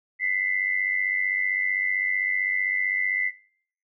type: tone pair together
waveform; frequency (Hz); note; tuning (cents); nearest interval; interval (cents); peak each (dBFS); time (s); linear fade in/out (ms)
sine; 1997.4 / 2093; B6 / C7; +19 / 0; minor second; 81; -24 / -26; 0.19-3.32; 50
effects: noise-tail reverb RT60 0.6 s tail -22 dB re dry